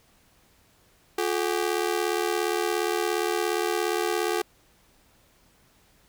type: ring-modulated tone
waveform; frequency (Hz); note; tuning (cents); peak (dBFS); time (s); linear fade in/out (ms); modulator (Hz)
sawtooth; 392; G4; 0; -17; 1.18-4.42; 5; 38.6
effects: pink hiss -61 dBFS RMS until 6.08 s